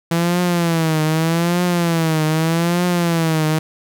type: tone with vibrato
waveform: sawtooth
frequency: 166.2 Hz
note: E3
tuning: 15 cents sharp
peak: -11 dBFS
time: 0.11-3.59 s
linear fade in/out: 5 ms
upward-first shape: triangle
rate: 0.82 Hz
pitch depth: 130 cents each way
effects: none